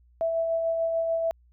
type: tone with tremolo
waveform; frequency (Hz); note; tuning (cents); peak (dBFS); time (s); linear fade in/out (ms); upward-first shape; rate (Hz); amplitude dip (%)
sine; 659.3; E5; 0; -22; 0.21-1.31; 0; sine; 6.8; 30
effects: added 60 Hz sine -56 dBFS peak until 1.52 s